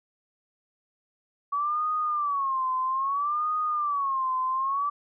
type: tone with vibrato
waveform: sine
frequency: 1130 Hz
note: C#6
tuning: 33 cents sharp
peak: -24 dBFS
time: 1.52-4.9 s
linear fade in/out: 10 ms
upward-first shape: sine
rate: 0.61 Hz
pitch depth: 160 cents each way
effects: none